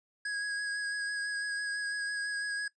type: tone with vibrato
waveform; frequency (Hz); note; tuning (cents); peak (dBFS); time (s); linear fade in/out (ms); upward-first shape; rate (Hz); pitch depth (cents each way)
square; 1655; G#6; -6; -33; 0.25-2.68; 5; sine; 6; 17
effects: noise-tail reverb RT60 0.1 s tail -19 dB re dry + resampled to 22050 Hz